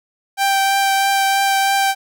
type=tone with vibrato; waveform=sawtooth; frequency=784 Hz; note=G5; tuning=in tune; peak=-10 dBFS; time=0.37-1.95 s; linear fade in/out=50 ms; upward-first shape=triangle; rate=3.1 Hz; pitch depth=11 cents each way; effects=none